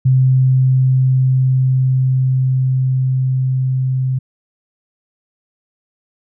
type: tone with level ramp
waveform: sine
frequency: 130.2 Hz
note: C3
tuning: 8 cents flat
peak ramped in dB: -8 to -14 dBFS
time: 0.05-4.19 s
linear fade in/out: 10 ms
effects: none